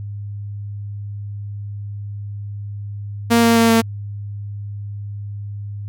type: tone with pitch steps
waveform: sawtooth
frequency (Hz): 233.1 / 231.1 / 229.1 / 227.1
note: A#3 / A#3 / A#3 / A#3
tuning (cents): 0 / -15 / -30 / -45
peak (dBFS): -7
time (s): 3.3-3.82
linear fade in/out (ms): 20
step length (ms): 130
effects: added 102 Hz sine -26 dBFS peak until 5.88 s